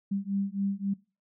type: beating tone pair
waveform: sine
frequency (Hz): 196 / 199.7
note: G3 / G3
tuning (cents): 0 / +32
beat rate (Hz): 3.7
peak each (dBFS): -31 / -31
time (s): 0.11-0.94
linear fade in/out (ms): 10
effects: noise-tail reverb RT60 0.3 s tail -21 dB re dry